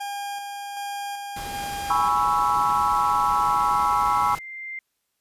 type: tone with tremolo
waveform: 40% pulse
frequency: 807 Hz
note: G#5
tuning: 50 cents flat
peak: -28 dBFS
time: 0-2.09 s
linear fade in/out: 10 ms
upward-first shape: square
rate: 1.3 Hz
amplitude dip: 30%
type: noise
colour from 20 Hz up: pink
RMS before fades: -37 dBFS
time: 1.36-4.39 s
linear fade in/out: 5 ms
type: chord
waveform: sine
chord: C# minor seventh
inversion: second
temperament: equal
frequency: 830.6 / 987.8 / 1108.7 / 1318.5 Hz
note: G#5 / B5 / C#6 / E6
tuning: 0 / 0 / 0 / 0 cents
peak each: -24 dBFS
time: 1.9-4.35 s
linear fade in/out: 2 ms
type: tone with exponential growth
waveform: sine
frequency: 2093 Hz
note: C7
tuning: in tune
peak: -30 dBFS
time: 2.12-4.79 s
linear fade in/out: 2 ms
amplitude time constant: 580 ms
effects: white hiss -75 dBFS RMS until 5.2 s + resampled to 32000 Hz